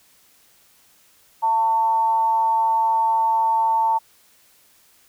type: tone with amplitude modulation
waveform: sine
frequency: 898 Hz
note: A5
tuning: 35 cents sharp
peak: -14 dBFS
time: 1.42-3.99 s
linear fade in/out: 20 ms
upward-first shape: sine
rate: 221 Hz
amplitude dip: 40%
effects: white hiss -56 dBFS RMS until 5.08 s